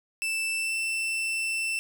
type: tone with pitch glide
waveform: 40% pulse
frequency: 2649 to 2672 Hz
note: E7 to E7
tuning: +8 to +23 cents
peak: -26 dBFS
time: 0.22-1.79 s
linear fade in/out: 0 ms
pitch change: +15 cents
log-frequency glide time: 0.44-0.76 s
effects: 11-bit